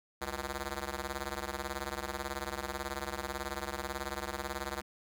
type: ring-modulated tone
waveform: 5% pulse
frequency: 138.59 Hz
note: C#3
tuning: in tune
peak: -22 dBFS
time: 0.21-4.82 s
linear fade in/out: 5 ms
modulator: 217 Hz
effects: none